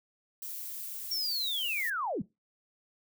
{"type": "noise", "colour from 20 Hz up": "violet", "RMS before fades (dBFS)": -40, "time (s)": [0.42, 1.9], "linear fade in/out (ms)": 2}
{"type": "linear sweep", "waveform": "sine", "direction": "down", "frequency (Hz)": [5588, 134.5], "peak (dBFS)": -30, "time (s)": [1.11, 2.22], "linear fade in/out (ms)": 5}
{"effects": ["noise-tail reverb RT60 0.2 s tail -19 dB re dry"]}